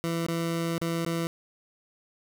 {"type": "tone with dropouts", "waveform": "20% pulse", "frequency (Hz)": 166.9, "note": "E3", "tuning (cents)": 22, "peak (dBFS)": -22, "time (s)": [0.04, 1.27], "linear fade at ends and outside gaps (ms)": 0, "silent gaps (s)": [[0.265, 0.285], [0.781, 0.815], [1.049, 1.063]], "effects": []}